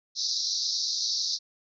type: band-pass noise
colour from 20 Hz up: white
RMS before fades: -29 dBFS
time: 0.15-1.39 s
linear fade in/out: 50 ms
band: 3900 to 5900 Hz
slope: 96 dB/octave
effects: none